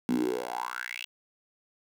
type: tone with high-pass filter sweep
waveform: 10% pulse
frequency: 61 Hz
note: B1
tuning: 21 cents flat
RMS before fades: -32 dBFS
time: 0.09-1.05 s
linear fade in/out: 0 ms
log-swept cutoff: 220 to 3000 Hz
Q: 7
effects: none